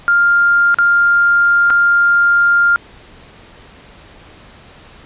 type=tone with dropouts; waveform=sine; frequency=1400 Hz; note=F6; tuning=4 cents sharp; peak=-8 dBFS; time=0.08-2.76 s; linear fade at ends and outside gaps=0 ms; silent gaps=0.744-0.786 / 1.701-1.705 s; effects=pink hiss -41 dBFS RMS until 5.05 s + resampled to 8000 Hz